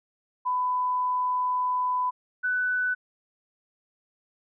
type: tone pair in turn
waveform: sine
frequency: 1000 / 1495.5 Hz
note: B5 / F#6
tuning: +21 / +18 cents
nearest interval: perfect fifth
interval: 697 cents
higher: second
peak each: -23 dBFS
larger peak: neither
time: 0.45-2.11 / 2.43-2.95 s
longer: first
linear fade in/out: 20 ms
effects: none